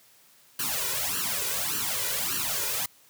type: noise with flanger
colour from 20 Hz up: white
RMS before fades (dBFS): -29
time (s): 0.59-2.86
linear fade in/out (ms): 5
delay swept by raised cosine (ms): 0.68 to 2.08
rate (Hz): 1.7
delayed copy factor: +0.9
effects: white hiss -58 dBFS RMS until 3.09 s + high-pass 80 Hz 12 dB/octave